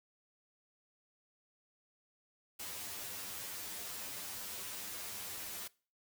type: noise with comb filter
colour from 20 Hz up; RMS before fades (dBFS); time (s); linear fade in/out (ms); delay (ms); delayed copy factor
white; -44; 2.59-5.68; 10; 10; +0.95
effects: noise-tail reverb RT60 0.4 s tail -23 dB re dry